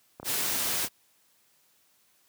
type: clicks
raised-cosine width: 1 ms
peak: -26 dBFS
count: 4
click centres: 0.199 / 0.23 / 0.462 / 0.847 s
type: noise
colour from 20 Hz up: white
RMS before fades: -29 dBFS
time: 0.24-0.89 s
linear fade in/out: 50 ms
effects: white hiss -66 dBFS RMS until 2.28 s + high-pass 80 Hz 12 dB/octave